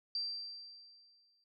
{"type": "tone with exponential decay", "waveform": "sine", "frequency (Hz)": 4699, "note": "D8", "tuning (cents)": 0, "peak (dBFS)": -33, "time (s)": [0.15, 1.44], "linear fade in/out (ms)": 2, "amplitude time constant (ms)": 280, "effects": []}